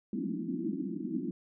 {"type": "band-pass noise", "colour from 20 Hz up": "white", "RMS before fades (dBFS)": -35, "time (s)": [0.13, 1.31], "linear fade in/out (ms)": 2, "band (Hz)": [170, 340], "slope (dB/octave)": 96, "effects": []}